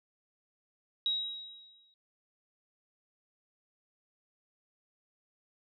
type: tone with exponential decay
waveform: sine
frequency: 3826 Hz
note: A#7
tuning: 44 cents sharp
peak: -26 dBFS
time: 1.06-1.94 s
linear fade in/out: 1 ms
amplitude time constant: 190 ms
effects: none